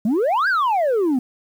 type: exponential two-way sweep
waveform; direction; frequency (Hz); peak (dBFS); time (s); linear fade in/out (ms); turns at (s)
sine; up then down; 198.3 to 1655 to 240.4; -13; 0.05-1.19; 5; 0.48
effects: tanh soft clip ceiling -15 dBFS + 8-bit